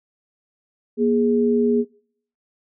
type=tone pair together; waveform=sine; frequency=238 / 415.3 Hz; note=A#3 / G#4; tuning=+36 / 0 cents; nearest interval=minor seventh; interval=964 cents; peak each=-18 dBFS; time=0.97-1.85 s; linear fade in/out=50 ms; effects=noise-tail reverb RT60 0.6 s tail -23 dB re dry